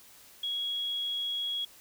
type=tone; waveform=sine; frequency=3322 Hz; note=G#7; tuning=in tune; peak=-30 dBFS; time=0.43-1.65 s; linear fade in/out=5 ms; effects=white hiss -55 dBFS RMS until 1.8 s